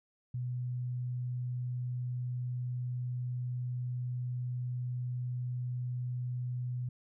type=tone; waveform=sine; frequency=124.1 Hz; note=B2; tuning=9 cents sharp; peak=-33 dBFS; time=0.34-6.89 s; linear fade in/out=5 ms; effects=none